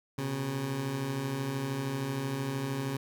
20% pulse beating tone pair, 123.47 / 136.47 Hz, B2 / C#3, 0 / -27 cents, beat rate 13 Hz, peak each -35 / -27 dBFS, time 0.18-2.97 s, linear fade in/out 5 ms, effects none

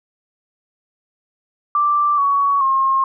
sine tone with pitch steps, 1174.7 / 1122.3 / 1072.2 Hz, D6 / C#6 / C6, 0 / +21 / +42 cents, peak -13 dBFS, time 1.75-3.04 s, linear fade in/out 2 ms, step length 430 ms, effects none

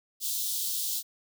white high-pass noise, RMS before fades -31 dBFS, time 0.2-1.03 s, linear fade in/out 50 ms, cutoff 3300 Hz, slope 48 dB/octave, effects none

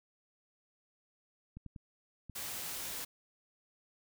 clicks, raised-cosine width 5 ms, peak -34 dBFS, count 4, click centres 1.57 / 1.663 / 1.762 / 2.297 s
white noise, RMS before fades -41 dBFS, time 2.35-3.05 s, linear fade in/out 10 ms
effects none

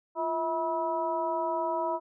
harmonic tone with a mistuned harmonic, 323.9 Hz, E4, 30 cents flat, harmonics 1 / 2 / 3 / 4, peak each -35 / -31 / -30 / -41 dBFS, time 0.15-2 s, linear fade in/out 50 ms, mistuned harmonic 1, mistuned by +110 cents, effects none

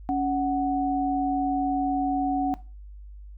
sine tone pair together, 278.6 / 742.7 Hz, C#4 / F#5, +9 / +6 cents, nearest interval octave + perfect fourth, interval 1697 cents, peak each -25 dBFS, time 0.09-2.54 s, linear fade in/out 0 ms, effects noise-tail reverb RT60 0.3 s tail -17 dB re dry + added 50 Hz sine -40 dBFS peak until 3.37 s

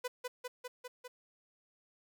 sawtooth tone with echo, 498.5 Hz, B4, 16 cents sharp, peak -31 dBFS, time 0.04-0.08 s, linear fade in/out 10 ms, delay 200 ms, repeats 5, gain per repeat -2 dB, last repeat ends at 1.08 s, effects none

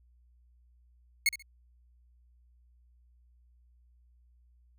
sawtooth tone with echo, 2178 Hz, C#7, 31 cents flat, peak -19 dBFS, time 1.26-1.29 s, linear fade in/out 2 ms, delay 67 ms, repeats 2, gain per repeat -13 dB, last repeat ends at 1.424 s, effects added 60 Hz sine -60 dBFS peak until 4.78 s

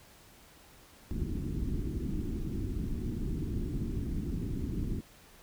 pink low-pass noise, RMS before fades -34 dBFS, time 1.11-5.01 s, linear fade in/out 0 ms, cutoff 360 Hz, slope 48 dB/octave, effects pink hiss -57 dBFS RMS until 5.42 s

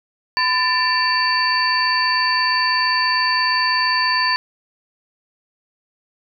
sine tone cluster, 1011 / 1774 / 2339 / 2722 / 4563 Hz, B5 / A6 / D7 / F7 / C#8, +40 / +14 / -8 / -45 / +49 cents, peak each -20 / -20 / -29 / -29 / -20 dBFS, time 0.37-4.36 s, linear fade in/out 0 ms, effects none

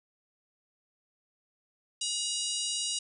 harmonic tone with a mistuned harmonic, 958 Hz, A#5, 47 cents sharp, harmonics 3 / 4 / 5 / 6 / 7 / 8 / 9 / 10, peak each -36 / -37 / -38 / -39 / -39 / -40 / -41 / -41 dBFS, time 2.01-2.99 s, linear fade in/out 5 ms, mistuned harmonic 6, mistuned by -17 cents, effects none

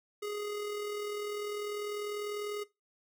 square tone with amplitude modulation, 415.3 Hz, G#4, in tune, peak -34 dBFS, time 0.22-2.64 s, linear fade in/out 10 ms, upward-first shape sine, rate 40.1 Hz, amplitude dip 40%, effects noise-tail reverb RT60 0.2 s tail -18 dB re dry

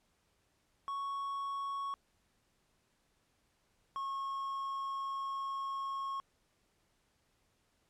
triangle tone pair in turn, 1109 / 1090.6 Hz, C#6 / C#6, 0 / -29 cents, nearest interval unison, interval 29 cents, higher first, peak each -34 / -34 dBFS, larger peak neither, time 0.88-1.94 / 3.96-6.2 s, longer second, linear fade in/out 0 ms, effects pink hiss -75 dBFS RMS until 7.89 s + low-pass 11000 Hz 12 dB/octave

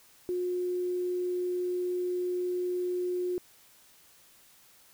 sine tone with quantisation, 359.4 Hz, F4, 50 cents sharp, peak -28 dBFS, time 0.29-3.38 s, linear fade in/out 0 ms, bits 9, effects white hiss -59 dBFS RMS until 4.93 s

